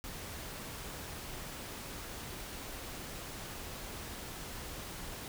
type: noise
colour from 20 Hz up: pink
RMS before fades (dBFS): -44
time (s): 0.04-5.28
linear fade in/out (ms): 0
effects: none

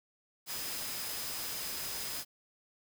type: tone in noise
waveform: sine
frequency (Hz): 5030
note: D#8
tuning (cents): +18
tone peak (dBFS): -45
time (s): 0.46-2.25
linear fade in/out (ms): 50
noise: white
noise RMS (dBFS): -39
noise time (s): 0.46-2.25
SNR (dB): -9
effects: none

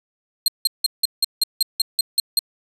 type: tone bursts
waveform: sawtooth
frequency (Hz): 4200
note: C8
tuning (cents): +6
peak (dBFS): -11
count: 11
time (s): 0.46-2.391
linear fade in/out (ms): 2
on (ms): 21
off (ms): 170
effects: resampled to 32000 Hz

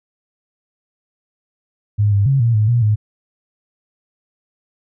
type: tone with pitch steps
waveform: sine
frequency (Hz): 103.9 / 100.6 / 136.5 / 116.6 / 107 / 119.7 / 106.4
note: G#2 / G2 / C#3 / A#2 / A2 / A#2 / G#2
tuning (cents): +1 / +45 / -26 / +1 / -48 / +46 / +42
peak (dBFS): -11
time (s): 1.98-2.96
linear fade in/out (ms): 20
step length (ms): 140
effects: none

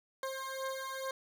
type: beating tone pair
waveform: 20% pulse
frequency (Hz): 530 / 532.3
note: C5 / C5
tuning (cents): +22 / +30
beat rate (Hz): 2.3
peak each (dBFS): -36 / -35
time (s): 0.23-1.11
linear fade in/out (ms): 2
effects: none

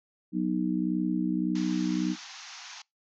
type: harmonic tone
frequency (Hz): 61.74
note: B1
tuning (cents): 0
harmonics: 3 / 4 / 5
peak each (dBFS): -29 / -31 / -29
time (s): 0.32-2.16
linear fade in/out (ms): 50
type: band-pass noise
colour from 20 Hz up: white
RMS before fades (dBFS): -45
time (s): 1.55-2.82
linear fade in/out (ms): 5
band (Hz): 720 to 6600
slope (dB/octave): 96
effects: noise-tail reverb RT60 0.2 s tail -25 dB re dry

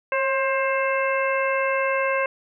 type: harmonic tone with a mistuned harmonic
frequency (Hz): 530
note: C5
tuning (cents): +22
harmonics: 1 / 2 / 3 / 4 / 5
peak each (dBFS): -23 / -26 / -28 / -29 / -30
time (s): 0.12-2.26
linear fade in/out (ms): 2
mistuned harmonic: 1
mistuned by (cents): +37
effects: none

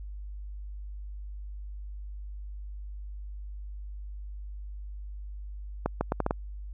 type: accelerating click train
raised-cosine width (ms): 1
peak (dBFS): -12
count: 6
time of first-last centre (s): 5.86-6.309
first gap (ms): 150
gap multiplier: 0.74
effects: added 50 Hz sine -37 dBFS peak until 6.73 s

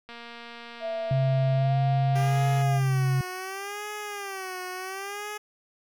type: click train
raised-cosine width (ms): 0.3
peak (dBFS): -27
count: 595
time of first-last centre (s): 0.09-2.618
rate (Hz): 235
type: tone with pitch glide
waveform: sine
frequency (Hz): 665 to 701.3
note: E5 to F5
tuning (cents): +15 to +7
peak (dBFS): -28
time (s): 0.8-2.81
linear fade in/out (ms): 50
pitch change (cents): +92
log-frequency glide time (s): 1.54-1.77
type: tone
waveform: sine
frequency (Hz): 133.6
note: C3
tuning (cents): +36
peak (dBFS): -21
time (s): 1.11-3.21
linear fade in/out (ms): 2
type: tone with vibrato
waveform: 10% pulse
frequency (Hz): 392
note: G4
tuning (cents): 0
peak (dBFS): -25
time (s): 2.15-5.38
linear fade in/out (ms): 10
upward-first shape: sine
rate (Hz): 0.7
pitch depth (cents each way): 120
effects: none

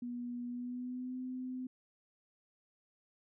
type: tone with pitch glide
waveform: sine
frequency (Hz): 242.7 to 255.1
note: B3 to C4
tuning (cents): -30 to -44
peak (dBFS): -38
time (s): 0.02-1.67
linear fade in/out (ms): 5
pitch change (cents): +86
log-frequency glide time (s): 0.47-1.18
effects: none

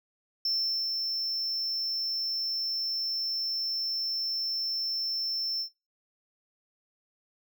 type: tone with ADSR envelope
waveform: triangle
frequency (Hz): 5350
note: E8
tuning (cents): +25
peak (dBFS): -23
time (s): 0.45-5.69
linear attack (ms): 4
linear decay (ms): 420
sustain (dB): -4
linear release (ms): 86
effects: noise-tail reverb RT60 0.3 s tail -20 dB re dry + tanh soft clip ceiling -20 dBFS

